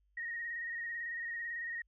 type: tone with vibrato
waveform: sine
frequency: 1869 Hz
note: A#6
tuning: 4 cents sharp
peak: -37 dBFS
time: 0.17-1.82 s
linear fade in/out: 5 ms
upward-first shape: square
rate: 18 Hz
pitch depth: 23 cents each way
effects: added 50 Hz sine -70 dBFS peak until 1.87 s